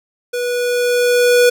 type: tone with level ramp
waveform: square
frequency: 488.2 Hz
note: B4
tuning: 20 cents flat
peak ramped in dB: -19 to -8 dBFS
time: 0.33-1.5 s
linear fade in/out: 10 ms
effects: none